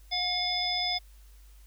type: harmonic tone with a mistuned harmonic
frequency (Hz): 721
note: F#5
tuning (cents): -45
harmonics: 1 / 3 / 5 / 7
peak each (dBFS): -34 / -35 / -32 / -30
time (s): 0.11-0.99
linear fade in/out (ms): 20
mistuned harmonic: 5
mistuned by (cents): -48
effects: added 50 Hz sine -50 dBFS peak until 1.66 s + white hiss -63 dBFS RMS until 1.66 s